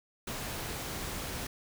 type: noise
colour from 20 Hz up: pink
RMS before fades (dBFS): -38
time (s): 0.27-1.47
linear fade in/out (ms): 5
effects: none